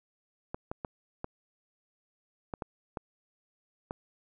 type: clicks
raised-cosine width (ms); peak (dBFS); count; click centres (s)
1; -21; 8; 0.545 / 0.715 / 0.848 / 1.244 / 2.538 / 2.622 / 2.972 / 3.909
effects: none